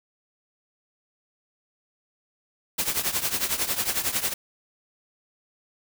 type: noise with tremolo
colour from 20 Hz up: white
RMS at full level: -23 dBFS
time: 2.78-4.34 s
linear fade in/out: 10 ms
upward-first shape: triangle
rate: 11 Hz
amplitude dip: 85%
effects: none